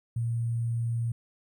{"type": "tone with sample-and-hold", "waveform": "sine", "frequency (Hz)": 116.54, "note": "A#2", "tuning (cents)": 0, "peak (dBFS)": -26, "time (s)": [0.16, 1.12], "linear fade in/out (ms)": 5, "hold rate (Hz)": 8820, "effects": []}